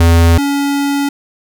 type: tone pair in turn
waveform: square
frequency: 83.9 / 282.2 Hz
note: E2 / C#4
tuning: +31 / +31 cents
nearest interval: octave + major sixth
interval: 2100 cents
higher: second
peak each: -6 / -13 dBFS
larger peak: first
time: 0-0.38 / 0.38-1.09 s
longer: second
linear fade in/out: 5 ms
effects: none